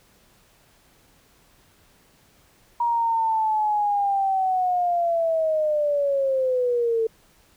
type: linear sweep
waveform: sine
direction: down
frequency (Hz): 951 to 444.2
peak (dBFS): -19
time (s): 2.8-7.07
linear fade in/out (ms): 5
effects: pink hiss -58 dBFS RMS until 7.56 s